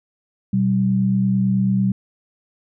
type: tone pair together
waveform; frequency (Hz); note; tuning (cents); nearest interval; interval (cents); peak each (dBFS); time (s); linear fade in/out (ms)
sine; 123.47 / 192.64; B2 / G3; 0 / -30; minor sixth; 770; -21 / -16; 0.53-1.92; 5
effects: none